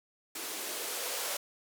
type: noise with band-pass filter sweep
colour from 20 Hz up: violet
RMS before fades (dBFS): -37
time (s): 0.35-1.37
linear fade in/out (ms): 5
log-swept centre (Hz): 310 to 550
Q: 2.6
effects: none